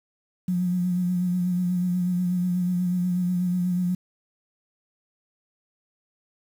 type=tone with vibrato; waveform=sine; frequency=179.3 Hz; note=F3; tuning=46 cents sharp; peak=-21 dBFS; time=0.48-3.95 s; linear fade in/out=5 ms; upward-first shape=sine; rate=8.2 Hz; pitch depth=32 cents each way; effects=8-bit

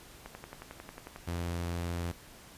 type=click train; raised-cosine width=0.5 ms; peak=-28 dBFS; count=11; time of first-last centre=0.26-1.161 s; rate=11.1 Hz
type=tone; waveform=sawtooth; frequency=86.1 Hz; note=F2; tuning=24 cents flat; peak=-29 dBFS; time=1.27-2.12 s; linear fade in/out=10 ms
effects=pink hiss -53 dBFS RMS until 2.57 s + resampled to 32000 Hz

